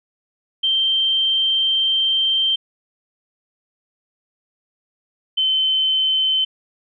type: tone pair in turn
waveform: sine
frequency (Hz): 3138 / 3072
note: G7 / G7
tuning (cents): +1 / -36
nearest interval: unison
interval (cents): 37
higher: first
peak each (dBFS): -15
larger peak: neither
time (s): 0.63-2.56 / 5.37-6.45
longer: first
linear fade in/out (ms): 10
effects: none